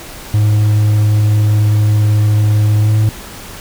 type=tone with pitch glide; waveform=triangle; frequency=105.8 to 107.84 Hz; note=G#2 to A2; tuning=+33 to -34 cents; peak=-6 dBFS; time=0.34-3.09 s; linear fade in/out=0 ms; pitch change=+33 cents; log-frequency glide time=2.78-2.94 s; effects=pink hiss -31 dBFS RMS until 3.6 s